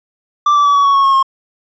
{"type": "tone with pitch steps", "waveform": "triangle", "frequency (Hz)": [1174.7, 1159.9, 1145.2, 1130.8, 1116.5, 1102.4, 1088.5, 1074.7], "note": ["D6", "D6", "D6", "C#6", "C#6", "C#6", "C#6", "C6"], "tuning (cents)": [0, -22, -44, 34, 12, -10, -32, 46], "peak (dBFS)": -6, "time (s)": [0.46, 1.228], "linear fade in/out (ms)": 5, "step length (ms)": 96, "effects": ["resampled to 16000 Hz"]}